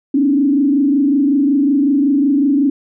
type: tone with frequency modulation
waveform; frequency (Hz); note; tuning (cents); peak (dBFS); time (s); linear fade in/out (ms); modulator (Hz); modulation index
sine; 280.8; C#4; +22; -10; 0.14-2.7; 5; 25.4; 0.91
effects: none